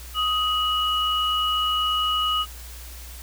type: tone pair together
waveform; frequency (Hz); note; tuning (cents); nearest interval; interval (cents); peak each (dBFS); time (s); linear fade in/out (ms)
sine; 1253.5 / 2925; D#6 / F#7; +12 / -21; octave + minor third; 1467; -23; 0.14-2.46; 50
effects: added 60 Hz sine -38 dBFS peak until 3.22 s + white hiss -43 dBFS RMS until 3.22 s